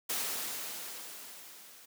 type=noise with level ramp; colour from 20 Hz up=white; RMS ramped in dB=-33 to -55 dBFS; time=0.09-1.86 s; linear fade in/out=10 ms; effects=high-pass 200 Hz 12 dB/octave